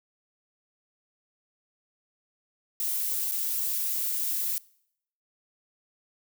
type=noise with dropouts; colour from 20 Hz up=violet; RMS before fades=-29 dBFS; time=2.8-4.58 s; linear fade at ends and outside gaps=1 ms; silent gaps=3.313-3.319 s; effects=noise-tail reverb RT60 0.7 s tail -23 dB re dry